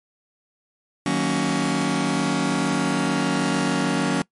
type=chord; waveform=sawtooth; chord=D# minor seventh; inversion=none; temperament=just; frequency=155.56 / 186.68 / 233.3 / 280 Hz; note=D#3 / F#3 / A#3 / C#4; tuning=0 / +16 / +2 / +18 cents; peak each=-24 / -21 / -22 / -19 dBFS; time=1.06-4.22 s; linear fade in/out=2 ms; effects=noise-tail reverb RT60 0.1 s tail -22 dB re dry + MP3 48 kbps